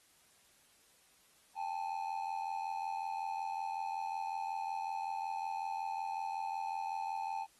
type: ring-modulated tone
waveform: triangle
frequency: 838 Hz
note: G#5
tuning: 15 cents sharp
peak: -31 dBFS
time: 1.55-7.47 s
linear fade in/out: 50 ms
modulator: 42.7 Hz
effects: white hiss -67 dBFS RMS until 7.59 s + AAC 32 kbps